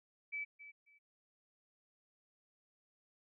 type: tone with echo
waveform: sine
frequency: 2303 Hz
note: D7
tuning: 34 cents flat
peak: -38 dBFS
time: 0.32-0.45 s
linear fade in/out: 20 ms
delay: 270 ms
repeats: 2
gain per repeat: -13 dB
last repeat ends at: 0.99 s
effects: none